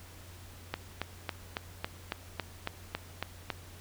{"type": "click train", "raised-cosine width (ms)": 0.3, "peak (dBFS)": -16, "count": 11, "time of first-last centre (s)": [0.74, 3.502], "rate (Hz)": 3.62, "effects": ["added 89 Hz sine -50 dBFS peak until 3.8 s", "pink hiss -53 dBFS RMS until 3.8 s"]}